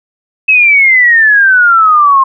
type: exponential sweep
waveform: sine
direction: down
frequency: 2600 to 1056 Hz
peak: -3 dBFS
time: 0.48-2.24 s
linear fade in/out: 10 ms
effects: none